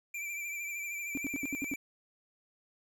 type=tone with vibrato; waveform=square; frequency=2349 Hz; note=D7; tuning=in tune; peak=-37 dBFS; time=0.14-1.76 s; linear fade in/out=5 ms; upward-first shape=triangle; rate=13 Hz; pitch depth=47 cents each way
type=tone bursts; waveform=sine; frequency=277 Hz; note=C#4; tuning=1 cent flat; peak=-32 dBFS; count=7; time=1.15-1.738 s; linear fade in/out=0 ms; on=24 ms; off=70 ms
effects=none